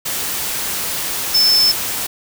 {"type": "tone in noise", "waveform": "sine", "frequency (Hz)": 5274, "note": "E8", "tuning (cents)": 0, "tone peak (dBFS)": -10, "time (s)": [1.34, 1.72], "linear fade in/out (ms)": 10, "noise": "white", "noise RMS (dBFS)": -22, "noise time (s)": [0.05, 2.07], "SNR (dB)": 9, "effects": []}